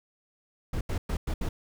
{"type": "noise bursts at uneven times", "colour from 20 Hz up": "brown", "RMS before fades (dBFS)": -29, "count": 5, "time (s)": [[0.73, 0.81], [0.89, 0.98], [1.09, 1.17], [1.27, 1.34], [1.41, 1.49]], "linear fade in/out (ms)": 5, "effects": []}